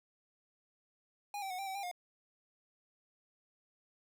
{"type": "tone with pitch steps", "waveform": "square", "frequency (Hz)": [819, 774, 733, 785, 765, 799, 714], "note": ["G#5", "G5", "F#5", "G5", "G5", "G5", "F5"], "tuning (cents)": [-24, -22, -16, 2, -42, 33, 38], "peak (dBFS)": -39, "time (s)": [1.34, 1.914], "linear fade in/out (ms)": 2, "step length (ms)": 82, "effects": []}